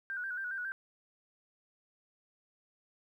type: tone with vibrato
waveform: sine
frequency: 1520 Hz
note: F#6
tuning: 46 cents sharp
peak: -35 dBFS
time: 0.1-0.72 s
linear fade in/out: 0 ms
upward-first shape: square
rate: 7.3 Hz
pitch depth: 62 cents each way
effects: 12-bit